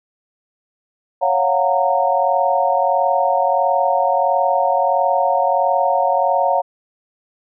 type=chord; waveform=sine; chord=Gb major seventh; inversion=second; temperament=equal with one note detuned; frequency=554.4 / 698.5 / 740 / 923.8 Hz; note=Db5 / F5 / Gb5 / Bb5; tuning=0 / 0 / 0 / -16 cents; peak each=-19 dBFS; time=1.21-6.62 s; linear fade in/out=20 ms; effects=none